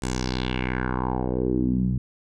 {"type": "tone with low-pass filter sweep", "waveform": "10% pulse", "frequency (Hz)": 63, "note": "B1", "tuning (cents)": 35, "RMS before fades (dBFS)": -25, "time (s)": [0.02, 1.98], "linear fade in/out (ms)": 5, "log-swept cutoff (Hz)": [8600, 140], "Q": 3.4, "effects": []}